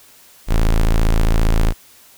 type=tone; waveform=45% pulse; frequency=27.5 Hz; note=A0; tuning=in tune; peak=-11 dBFS; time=0.47-1.74 s; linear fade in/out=50 ms; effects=white hiss -47 dBFS RMS until 2.17 s